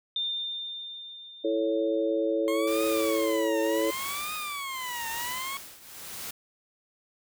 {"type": "tone with exponential decay", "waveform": "sine", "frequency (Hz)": 3607, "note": "A7", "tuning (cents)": 42, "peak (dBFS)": -26, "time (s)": [0.16, 2.83], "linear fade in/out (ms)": 2, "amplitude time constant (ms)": 580}
{"type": "chord", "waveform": "sine", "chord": "A major", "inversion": "second", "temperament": "equal with one note detuned", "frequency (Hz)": [329.6, 440, 556.3], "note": ["E4", "A4", "C#5"], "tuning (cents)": [0, 0, 6], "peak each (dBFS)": [-28, -29, -28], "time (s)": [1.44, 3.91], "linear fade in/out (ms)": 10}
{"type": "tone with vibrato", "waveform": "20% pulse", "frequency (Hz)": 1065, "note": "C6", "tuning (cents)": 30, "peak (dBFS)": -28, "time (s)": [2.48, 5.57], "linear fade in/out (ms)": 0, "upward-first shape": "triangle", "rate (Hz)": 0.67, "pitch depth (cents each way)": 280}
{"type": "noise with tremolo", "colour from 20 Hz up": "white", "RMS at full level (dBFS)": -36, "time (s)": [2.67, 6.31], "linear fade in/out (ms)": 5, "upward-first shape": "triangle", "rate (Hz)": 0.88, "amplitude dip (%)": 85}
{"effects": []}